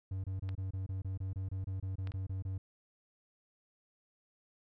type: tone bursts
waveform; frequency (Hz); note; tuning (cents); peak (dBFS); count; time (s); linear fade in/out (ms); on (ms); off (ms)
triangle; 95.1; F#2; +48; -33; 16; 0.11-2.58; 5; 130; 26
type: clicks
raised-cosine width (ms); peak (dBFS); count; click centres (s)
0.3; -32; 3; 0.491 / 2.073 / 2.119
effects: none